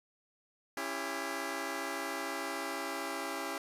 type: chord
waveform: 10% pulse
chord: C# diminished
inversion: none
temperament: just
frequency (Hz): 277.2 / 332.6 / 399.1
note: C#4 / E4 / G4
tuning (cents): 0 / +16 / +31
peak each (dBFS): -32 / -32 / -32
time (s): 0.77-3.58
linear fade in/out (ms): 2
effects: resampled to 32000 Hz